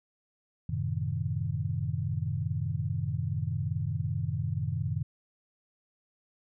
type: chord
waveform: sine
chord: F# diminished seventh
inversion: none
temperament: equal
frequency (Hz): 92.5 / 110 / 130.81 / 155.56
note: F#2 / A2 / C3 / Eb3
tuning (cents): 0 / 0 / 0 / 0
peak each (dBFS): -34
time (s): 0.69-5.03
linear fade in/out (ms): 5
effects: none